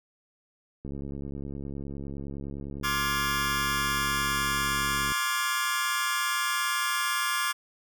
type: click train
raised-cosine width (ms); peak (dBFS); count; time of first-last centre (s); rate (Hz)
3; -25; 299; 0.85-5.119; 69.8
type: chord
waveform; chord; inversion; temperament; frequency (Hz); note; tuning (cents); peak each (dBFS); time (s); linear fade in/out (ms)
sawtooth; D half-diminished seventh; third; just; 1057.2 / 1174.7 / 1409.6 / 1691.5; C6 / D6 / F6 / Ab6; +18 / 0 / +16 / +31; -28; 2.83-7.53; 20
effects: none